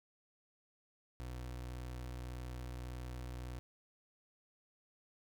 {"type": "tone", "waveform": "30% pulse", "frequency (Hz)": 61.74, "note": "B1", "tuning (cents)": 0, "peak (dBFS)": -40, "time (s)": [1.2, 3.59], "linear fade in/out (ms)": 0, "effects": []}